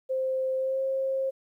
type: tone with pitch glide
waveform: sine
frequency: 523.3 to 533.7 Hz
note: C5 to C5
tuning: 0 to +34 cents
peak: -25 dBFS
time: 0.09-1.31 s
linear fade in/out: 20 ms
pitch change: +34 cents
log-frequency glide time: 0.57-0.81 s
effects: 11-bit